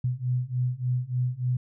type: beating tone pair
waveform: sine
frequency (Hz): 123.5 / 126.9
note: B2 / B2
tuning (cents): 0 / +47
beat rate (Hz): 3.4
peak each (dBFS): -28 / -27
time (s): 0.04-1.57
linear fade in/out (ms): 5
effects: none